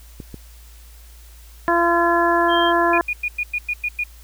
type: clicks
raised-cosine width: 3 ms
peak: -20 dBFS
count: 2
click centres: 0.202 / 0.343 s
type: harmonic tone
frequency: 341.5 Hz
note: F4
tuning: 39 cents flat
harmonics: 1 / 2 / 3 / 4 / 5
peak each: -20 / -20 / -19 / -26 / -22 dBFS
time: 1.68-3.01 s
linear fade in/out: 0 ms
type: tone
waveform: sine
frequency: 3187 Hz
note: G7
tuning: 28 cents sharp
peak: -23 dBFS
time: 2.48-2.73 s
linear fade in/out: 50 ms
type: tone bursts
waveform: sine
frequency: 2444 Hz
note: D#7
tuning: 32 cents flat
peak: -19 dBFS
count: 8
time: 2.93-4.038 s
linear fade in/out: 5 ms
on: 51 ms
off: 100 ms
effects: added 57 Hz sine -41 dBFS peak until 4.23 s + white hiss -50 dBFS RMS until 4.23 s